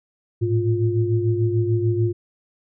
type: tone cluster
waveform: sine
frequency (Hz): 107.7 / 114.5 / 351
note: A2 / A#2 / F4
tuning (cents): -37 / -31 / +9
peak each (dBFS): -20 / -24 / -22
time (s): 0.41-2.13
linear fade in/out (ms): 20
effects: none

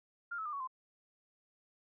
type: tone with pitch steps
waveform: sine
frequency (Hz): 1400 / 1298.7 / 1204.8 / 1117.6 / 1036.8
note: F6 / E6 / D6 / C#6 / C6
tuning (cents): +4 / -26 / +44 / +14 / -16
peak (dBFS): -37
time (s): 0.31-0.675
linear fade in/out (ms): 10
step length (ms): 73
effects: none

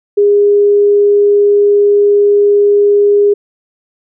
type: tone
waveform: sine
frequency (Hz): 408.7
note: G#4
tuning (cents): -28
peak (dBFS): -5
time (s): 0.17-3.34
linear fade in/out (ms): 10
effects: none

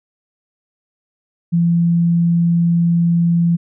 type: tone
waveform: sine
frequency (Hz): 170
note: F3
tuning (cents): -46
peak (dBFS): -11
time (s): 1.52-3.57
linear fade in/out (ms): 20
effects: none

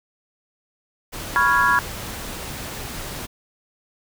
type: noise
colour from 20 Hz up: pink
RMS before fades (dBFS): -32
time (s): 1.12-3.27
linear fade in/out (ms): 20
type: chord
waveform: sine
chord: C# dominant seventh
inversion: third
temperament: equal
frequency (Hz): 987.8 / 1108.7 / 1396.9 / 1661.2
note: B5 / C#6 / E#6 / G#6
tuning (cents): 0 / 0 / 0 / 0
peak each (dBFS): -20 / -21 / -21 / -19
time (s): 1.36-1.79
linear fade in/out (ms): 0
effects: none

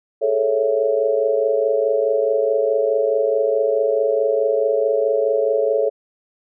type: chord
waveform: sine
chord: A major seventh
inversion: third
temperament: equal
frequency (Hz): 415.3 / 440 / 554.4 / 659.3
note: G#4 / A4 / C#5 / E5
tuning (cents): 0 / 0 / 0 / 0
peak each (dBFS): -24 / -19 / -19 / -25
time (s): 0.21-5.9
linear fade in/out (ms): 20
effects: none

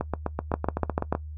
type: two click trains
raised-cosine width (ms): 1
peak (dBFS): -9 / -12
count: 5 / 10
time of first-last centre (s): 0.54-1.126 / 0.01-1.151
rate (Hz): 6.83 / 7.89
effects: noise-tail reverb RT60 0.1 s tail -19 dB re dry + added 76 Hz sine -35 dBFS peak until 1.37 s

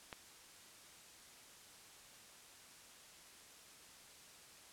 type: click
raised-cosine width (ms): 0.3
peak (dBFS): -29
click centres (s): 0.128
effects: white hiss -59 dBFS RMS until 4.72 s + low-pass 10000 Hz 12 dB/octave

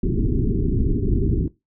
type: low-pass noise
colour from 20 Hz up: pink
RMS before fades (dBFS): -20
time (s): 0.03-1.48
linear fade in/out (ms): 2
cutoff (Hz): 410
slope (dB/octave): 96
effects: noise-tail reverb RT60 0.2 s tail -18 dB re dry

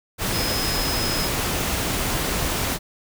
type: tone in noise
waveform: sine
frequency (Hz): 5100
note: D#8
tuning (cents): +42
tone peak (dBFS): -27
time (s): 0.31-1.3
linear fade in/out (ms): 50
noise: pink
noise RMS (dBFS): -24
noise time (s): 0.18-2.79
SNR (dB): -6
effects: none

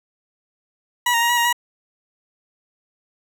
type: tone with pitch steps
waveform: 20% pulse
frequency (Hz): 970 / 932 / 944 / 964 / 942 / 963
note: B5 / A#5 / A#5 / B5 / A#5 / B5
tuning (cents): -31 / -1 / +22 / -42 / +18 / -44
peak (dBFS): -11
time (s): 1.06-1.528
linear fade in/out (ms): 5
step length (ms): 78
effects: none

